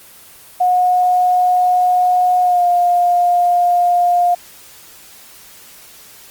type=tone with pitch glide; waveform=sine; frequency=725 to 706.4 Hz; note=F#5 to F5; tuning=-35 to +20 cents; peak=-10 dBFS; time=0.6-4.35 s; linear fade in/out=10 ms; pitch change=-45 cents; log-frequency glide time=2.42-2.64 s; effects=white hiss -41 dBFS RMS until 6.3 s + Opus 24 kbps